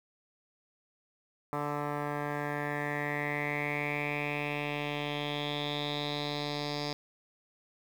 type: tone with low-pass filter sweep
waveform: 10% pulse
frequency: 146.4 Hz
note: D3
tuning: 5 cents flat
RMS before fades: -34 dBFS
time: 1.53-6.93 s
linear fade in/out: 0 ms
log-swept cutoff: 1300 to 4800 Hz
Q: 5.9
effects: 9-bit